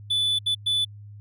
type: tone bursts at uneven times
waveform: triangle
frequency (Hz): 3480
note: A7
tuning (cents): -20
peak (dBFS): -19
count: 3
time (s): 0.1-0.39 / 0.46-0.55 / 0.66-0.85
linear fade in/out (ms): 10
effects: added 103 Hz sine -40 dBFS peak until 1.2 s